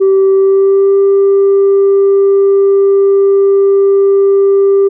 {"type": "tone with pitch glide", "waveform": "sine", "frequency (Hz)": [386.8, 394.7], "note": ["G4", "G4"], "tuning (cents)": [-23, 12], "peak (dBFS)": -3, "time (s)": [0, 4.89], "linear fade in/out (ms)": 20, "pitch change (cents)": 35, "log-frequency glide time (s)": [0.34, 0.97], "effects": ["tanh soft clip ceiling -3 dBFS"]}